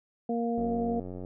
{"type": "harmonic tone", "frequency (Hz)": 233.7, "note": "A#3", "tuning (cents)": 5, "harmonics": [1, 2, 3], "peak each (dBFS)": [-29, -32, -34], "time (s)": [0.29, 1], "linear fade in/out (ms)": 5}
{"type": "click train", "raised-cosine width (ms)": 2, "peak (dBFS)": -27, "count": 62, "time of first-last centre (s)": [0.58, 1.249], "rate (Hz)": 91.2}
{"effects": []}